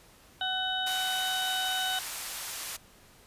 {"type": "harmonic tone", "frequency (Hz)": 750, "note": "F#5", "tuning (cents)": 23, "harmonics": [1, 2, 4, 5], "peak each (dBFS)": [-34, -34, -34, -34], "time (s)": [0.41, 1.99], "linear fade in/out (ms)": 2}
{"type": "band-pass noise", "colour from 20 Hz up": "white", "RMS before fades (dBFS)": -38, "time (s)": [0.86, 2.77], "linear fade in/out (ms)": 10, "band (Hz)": [680, 13000], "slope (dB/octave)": 12}
{"effects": ["pink hiss -57 dBFS RMS until 3.26 s", "resampled to 32000 Hz"]}